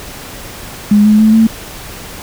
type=tone with pitch steps; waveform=sine; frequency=207.7 / 212.7 / 217.8 / 223 Hz; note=G#3 / G#3 / A3 / A3; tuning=0 / +42 / -17 / +23 cents; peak=-4 dBFS; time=0.91-1.47 s; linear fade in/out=5 ms; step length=140 ms; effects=pink hiss -29 dBFS RMS until 2.22 s